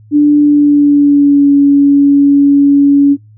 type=tone with pitch glide; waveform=sine; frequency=293.9 to 282.6 Hz; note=D4 to C#4; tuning=+1 to +34 cents; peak=-3 dBFS; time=0.11-3.17 s; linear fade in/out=50 ms; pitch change=-67 cents; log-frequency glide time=0.38-1.52 s; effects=noise-tail reverb RT60 0.2 s tail -21 dB re dry + added 107 Hz sine -37 dBFS peak until 3.37 s